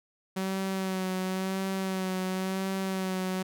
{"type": "tone with vibrato", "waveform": "sawtooth", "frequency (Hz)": 189, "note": "F#3", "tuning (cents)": 37, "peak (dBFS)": -25, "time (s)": [0.36, 3.43], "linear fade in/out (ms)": 10, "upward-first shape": "sine", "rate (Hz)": 0.95, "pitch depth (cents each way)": 27, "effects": []}